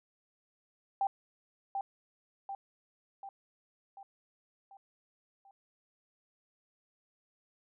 sine tone with echo, 788 Hz, G5, 9 cents sharp, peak -27 dBFS, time 1.01-1.07 s, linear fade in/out 2 ms, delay 740 ms, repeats 6, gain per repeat -5 dB, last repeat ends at 5.51 s, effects none

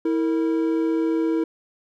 triangle tone pair together, 325.3 / 460 Hz, E4 / A#4, -23 / -23 cents, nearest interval tritone, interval 600 cents, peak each -18 / -24 dBFS, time 0.05-1.44 s, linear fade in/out 5 ms, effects none

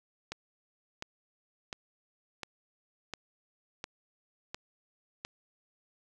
click train, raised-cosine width 0.2 ms, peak -20 dBFS, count 8, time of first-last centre 0.32-5.25 s, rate 1.42 Hz, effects none

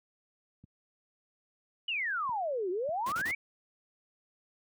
clicks, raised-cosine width 5 ms, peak -38 dBFS, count 3, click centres 0.64 / 2.293 / 2.89 s
sine exponential two-way sweep, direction down then up, 3000 to 347 to 2352 Hz, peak -30 dBFS, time 1.88-3.35 s, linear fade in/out 5 ms, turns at 2.7 s
pink noise bursts, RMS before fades -41 dBFS, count 3, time 3.06-3.315 s, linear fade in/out 5 ms, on 63 ms, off 33 ms
effects high-pass 100 Hz 12 dB/octave

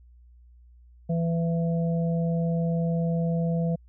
harmonic tone, 166.9 Hz, E3, 22 cents sharp, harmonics 1 / 3 / 4, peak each -23 / -33 / -35 dBFS, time 1.09-3.76 s, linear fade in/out 10 ms, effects added 60 Hz sine -50 dBFS peak until 3.88 s

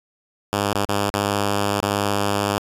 5% pulse tone with dropouts, 101.5 Hz, G#2, 39 cents flat, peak -8 dBFS, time 0.53-2.58 s, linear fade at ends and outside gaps 0 ms, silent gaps 0.731-0.75 / 0.852-0.889 / 1.101-1.141 / 1.802-1.826 s, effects resampled to 32000 Hz

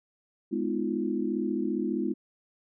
sine chord, F half-diminished seventh, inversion first, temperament just, 209.5 / 251.4 / 314.3 / 349.2 Hz, Ab3 / Cb4 / Eb4 / F4, +15 / +31 / +18 / 0 cents, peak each -32 dBFS, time 0.51-2.14 s, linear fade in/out 20 ms, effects none

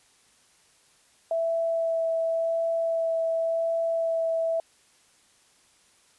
sine tone with vibrato, 659.3 Hz, E5, in tune, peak -23 dBFS, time 1.31-4.6 s, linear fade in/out 2 ms, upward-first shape sine, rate 0.91 Hz, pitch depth 9 cents each way, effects white hiss -61 dBFS RMS until 6.18 s + resampled to 24000 Hz

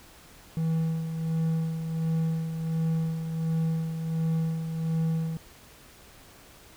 triangle tone with tremolo, 162 Hz, E3, 30 cents flat, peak -21 dBFS, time 0.57-5.37 s, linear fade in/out 0 ms, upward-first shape sine, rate 1.4 Hz, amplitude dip 55%, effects pink hiss -52 dBFS RMS until 6.76 s

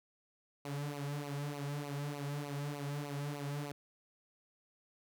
sawtooth tone with flanger, 143.8 Hz, D3, 36 cents flat, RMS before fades -40 dBFS, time 0.65-3.72 s, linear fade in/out 2 ms, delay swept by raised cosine 0.57 to 4.27 ms, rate 3.3 Hz, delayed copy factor -0.8, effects none

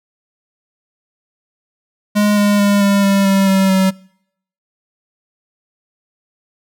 square tone with pitch steps, 207.7 / 205.1 / 202.5 / 199.93 / 197.41 / 194.91 / 192.45 / 190.02 Hz, G#3 / G#3 / G#3 / G3 / G3 / G3 / G3 / F#3, 0 / -21 / -43 / +34 / +12 / -10 / -32 / +46 cents, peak -11 dBFS, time 2.15-3.91 s, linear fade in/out 20 ms, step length 220 ms, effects noise-tail reverb RT60 0.7 s tail -24 dB re dry

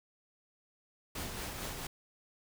pink noise with tremolo, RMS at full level -39 dBFS, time 1.15-1.87 s, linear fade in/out 5 ms, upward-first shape triangle, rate 4.5 Hz, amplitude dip 40%, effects none

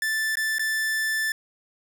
45% pulse tone with dropouts, 1760 Hz, A6, in tune, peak -23 dBFS, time 0.02-1.32 s, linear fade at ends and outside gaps 2 ms, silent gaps 0.355-0.37 / 0.584-0.594 s, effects none

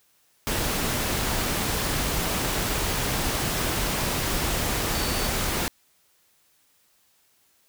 sine tone in noise, 4523 Hz, C#8, 34 cents sharp, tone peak -36 dBFS, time 4.95-5.27 s, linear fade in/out 0 ms, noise pink, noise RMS -26 dBFS, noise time 0.47-5.68 s, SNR -13 dB, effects white hiss -64 dBFS RMS until 7.68 s

